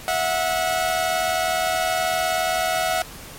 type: tone pair together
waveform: sawtooth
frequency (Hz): 652 / 731.1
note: E5 / F#5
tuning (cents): -19 / -21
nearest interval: major second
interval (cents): 198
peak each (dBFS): -20 / -18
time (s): 0.08-3.02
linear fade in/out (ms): 0
effects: pink hiss -39 dBFS RMS until 3.38 s + MP3 64 kbps